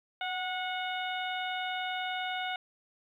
harmonic tone with a mistuned harmonic, 730 Hz, F#5, 24 cents flat, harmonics 1 / 2 / 3 / 4 / 5, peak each -35 / -38 / -40 / -41 / -42 dBFS, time 0.21-2.56 s, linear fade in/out 2 ms, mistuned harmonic 1, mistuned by +26 cents, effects 11-bit

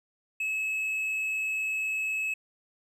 triangle tone, 2584 Hz, E7, 35 cents flat, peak -26 dBFS, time 0.4-2.34 s, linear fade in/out 5 ms, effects none

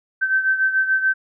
sine beating tone pair, 1544 / 1550.9 Hz, G6 / G6, -27 / -19 cents, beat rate 6.9 Hz, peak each -17 / -23 dBFS, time 0.21-1.14 s, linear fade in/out 20 ms, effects none

